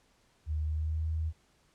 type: tone with pitch glide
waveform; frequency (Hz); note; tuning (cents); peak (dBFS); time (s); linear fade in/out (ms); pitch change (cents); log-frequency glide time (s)
sine; 76.8 to 79.55; D#2 to D#2; -22 to +39; -29; 0.46-1.33; 50; +61; 0.63-1.08
effects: pink hiss -68 dBFS RMS until 1.74 s + low-pass 9000 Hz 12 dB/octave